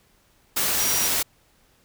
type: tone in noise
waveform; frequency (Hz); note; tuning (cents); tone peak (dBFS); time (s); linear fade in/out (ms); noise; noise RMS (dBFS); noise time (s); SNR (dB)
sine; 5750; F8; +50; -26; 0.79-1.08; 10; white; -23; 0.56-1.23; -6
effects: pink hiss -61 dBFS RMS until 1.84 s